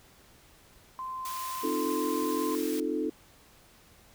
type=tone; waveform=sine; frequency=1038 Hz; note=C6; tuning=14 cents flat; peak=-34 dBFS; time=0.99-2.55 s; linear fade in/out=0 ms
type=high-pass noise; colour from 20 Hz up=white; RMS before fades=-41 dBFS; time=1.25-2.8 s; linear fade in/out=2 ms; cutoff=990 Hz; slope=12 dB/octave
type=chord; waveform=sine; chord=F dominant seventh; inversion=second; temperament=equal with one note detuned; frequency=261.6 / 307.4 / 349.2 / 440 Hz; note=C4 / Eb4 / F4 / A4; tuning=0 / -21 / 0 / 0 cents; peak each=-35 / -31 / -35 / -33 dBFS; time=1.63-3.1 s; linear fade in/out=10 ms
effects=pink hiss -58 dBFS RMS until 4.14 s